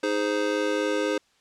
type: chord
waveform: square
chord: Ab major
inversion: second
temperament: just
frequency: 311.5 / 415.3 / 519.1 Hz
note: Eb4 / Ab4 / C5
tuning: +2 / 0 / -14 cents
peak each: -29 / -29 / -28 dBFS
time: 0.03-1.18 s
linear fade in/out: 5 ms
effects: white hiss -64 dBFS RMS until 1.4 s + low-pass 6000 Hz 12 dB/octave